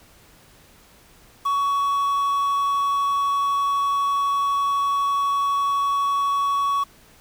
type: tone with quantisation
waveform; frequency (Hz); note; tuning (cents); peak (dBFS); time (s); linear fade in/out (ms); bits
triangle; 1122; C#6; +21; -17; 1.45-6.84; 10; 7
effects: pink hiss -52 dBFS RMS until 7.2 s